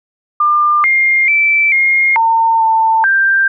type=tone with pitch steps; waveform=sine; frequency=1198 / 2119 / 2326 / 2136 / 907 / 893 / 1579 Hz; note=D6 / C7 / D7 / C7 / A#5 / A5 / G6; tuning=+34 / +21 / -17 / +35 / -48 / +25 / +12 cents; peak=-8 dBFS; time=0.4-3.48 s; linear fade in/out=5 ms; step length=440 ms; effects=none